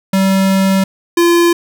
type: tone pair in turn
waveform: square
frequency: 192.5 / 343 Hz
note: G3 / F4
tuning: -31 / -31 cents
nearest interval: minor seventh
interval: 1000 cents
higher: second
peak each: -10 / -8 dBFS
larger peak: second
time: 0.13-0.84 / 1.17-1.53 s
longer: first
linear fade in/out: 5 ms
effects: none